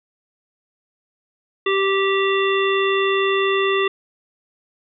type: harmonic tone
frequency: 390.3 Hz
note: G4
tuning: 8 cents flat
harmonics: 1 / 3 / 5 / 7 / 9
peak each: -18 / -23 / -25 / -26 / -28 dBFS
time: 1.66-3.88 s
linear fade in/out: 5 ms
effects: none